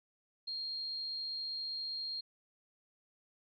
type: tone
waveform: sine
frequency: 4225 Hz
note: C8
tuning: 16 cents sharp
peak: -37 dBFS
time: 0.47-2.21 s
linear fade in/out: 10 ms
effects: none